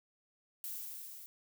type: noise with level ramp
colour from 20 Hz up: violet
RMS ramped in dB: -41 to -51 dBFS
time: 0.64-1.26 s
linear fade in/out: 0 ms
effects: none